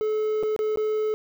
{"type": "tone with dropouts", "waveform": "triangle", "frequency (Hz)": 430.6, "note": "A4", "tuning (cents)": -37, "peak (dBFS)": -20, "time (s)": [0.01, 1.14], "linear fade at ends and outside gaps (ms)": 0, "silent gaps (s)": [[0.428, 0.434], [0.563, 0.591], [0.759, 0.773]], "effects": ["8-bit"]}